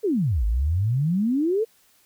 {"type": "exponential two-way sweep", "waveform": "sine", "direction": "down then up", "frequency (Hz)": [466.2, 50.4, 466.2], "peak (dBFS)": -19, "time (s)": [0.03, 1.65], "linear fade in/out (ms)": 20, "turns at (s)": 0.45, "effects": ["white hiss -60 dBFS RMS until 2.05 s"]}